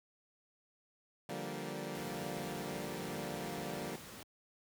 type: chord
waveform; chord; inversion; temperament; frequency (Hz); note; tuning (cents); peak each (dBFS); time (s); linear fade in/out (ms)
15% pulse; G minor seventh; second; equal with one note detuned; 146.83 / 174.61 / 195.09 / 233.1; D3 / F3 / G3 / Bb3; 0 / 0 / -8 / 0; -39; 1.29-3.96; 2
type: noise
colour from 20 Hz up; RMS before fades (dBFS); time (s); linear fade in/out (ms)
pink; -50; 1.95-4.23; 2
effects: high-pass 80 Hz 12 dB/octave